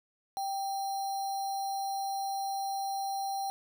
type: tone with sample-and-hold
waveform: sine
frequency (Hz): 784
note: G5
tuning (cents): 0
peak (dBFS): -31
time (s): 0.37-3.5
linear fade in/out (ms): 0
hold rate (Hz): 4900
effects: none

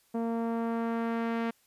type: tone with low-pass filter sweep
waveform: sawtooth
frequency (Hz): 230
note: A#3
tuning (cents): -23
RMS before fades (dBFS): -31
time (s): 0.14-1.51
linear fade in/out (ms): 10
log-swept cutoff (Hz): 740 to 2300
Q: 1
effects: white hiss -67 dBFS RMS until 1.66 s + resampled to 32000 Hz

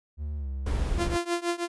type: tone with pitch glide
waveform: triangle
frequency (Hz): 74.1 to 67.17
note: D2 to C2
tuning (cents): +16 to +46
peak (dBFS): -28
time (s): 0.17-1.16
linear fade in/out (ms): 50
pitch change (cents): -170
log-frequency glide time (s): 0.37-0.48
type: noise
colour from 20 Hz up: brown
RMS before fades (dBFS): -29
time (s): 0.66-1.17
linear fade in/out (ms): 5
type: tone with tremolo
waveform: sawtooth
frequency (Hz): 345.2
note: F4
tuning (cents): -20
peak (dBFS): -19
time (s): 0.97-1.68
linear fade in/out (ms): 50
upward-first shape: triangle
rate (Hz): 6.2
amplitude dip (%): 95
effects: resampled to 24000 Hz

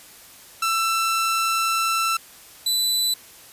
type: tone pair in turn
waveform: sawtooth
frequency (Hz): 1335 / 3987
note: E6 / B7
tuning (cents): +22 / +16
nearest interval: octave + perfect fifth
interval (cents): 1894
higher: second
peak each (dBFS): -16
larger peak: neither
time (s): 0.62-2.17 / 2.66-3.14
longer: first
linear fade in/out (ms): 5
effects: white hiss -46 dBFS RMS until 3.52 s + resampled to 32000 Hz

